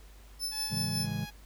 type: tone with tremolo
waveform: sawtooth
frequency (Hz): 5274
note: E8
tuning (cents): 0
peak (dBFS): -28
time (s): 0.39-1.08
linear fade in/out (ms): 50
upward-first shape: sine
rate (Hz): 5.4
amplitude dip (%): 55
type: tone with pitch glide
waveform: 10% pulse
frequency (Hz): 858 to 831.2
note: A5 to G#5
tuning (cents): -44 to +1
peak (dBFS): -34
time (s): 0.51-1.31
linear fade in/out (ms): 20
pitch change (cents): -55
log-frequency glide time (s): 0.81-1.11
type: chord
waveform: triangle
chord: A major seventh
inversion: none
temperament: equal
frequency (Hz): 110 / 138.59 / 164.81 / 207.7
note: A2 / C#3 / E3 / G#3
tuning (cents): 0 / 0 / 0 / 0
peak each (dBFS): -35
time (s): 0.7-1.26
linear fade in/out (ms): 20
effects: added 50 Hz sine -50 dBFS peak until 1.45 s + pink hiss -59 dBFS RMS until 1.45 s